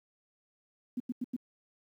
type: tone bursts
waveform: sine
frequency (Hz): 246.7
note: B3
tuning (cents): -2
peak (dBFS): -30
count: 4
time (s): 0.97-1.363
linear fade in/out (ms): 5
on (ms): 30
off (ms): 91
effects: high-pass 150 Hz 12 dB/octave + 11-bit